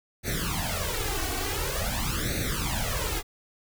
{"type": "noise with flanger", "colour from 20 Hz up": "pink", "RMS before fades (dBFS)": -29, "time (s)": [0.23, 3.23], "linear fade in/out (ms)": 50, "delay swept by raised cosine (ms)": [0.48, 2.68], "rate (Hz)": 0.47, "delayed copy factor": 1, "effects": []}